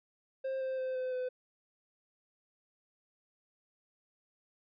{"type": "tone with pitch steps", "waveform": "triangle", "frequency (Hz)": [530, 523.9, 517.9, 511.9, 506.1], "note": ["C5", "C5", "C5", "C5", "B4"], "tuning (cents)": [22, 2, -18, -38, 42], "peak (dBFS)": -31, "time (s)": [0.44, 1.29], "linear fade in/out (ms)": 10, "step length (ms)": 170, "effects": ["resampled to 11025 Hz"]}